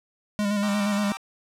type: tone with vibrato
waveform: square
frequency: 205.1 Hz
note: G#3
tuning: 21 cents flat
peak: -23 dBFS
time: 0.39-1.12 s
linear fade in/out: 0 ms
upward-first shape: square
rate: 8.5 Hz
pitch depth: 30 cents each way
type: chord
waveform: sawtooth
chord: E half-diminished seventh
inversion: first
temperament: equal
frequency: 784 / 932.3 / 1174.7 / 1318.5 Hz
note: G5 / Bb5 / D6 / E6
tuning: 0 / 0 / 0 / 0 cents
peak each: -35 / -36 / -33 / -37 dBFS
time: 0.63-1.17 s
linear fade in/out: 0 ms
effects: low-pass 11000 Hz 12 dB/octave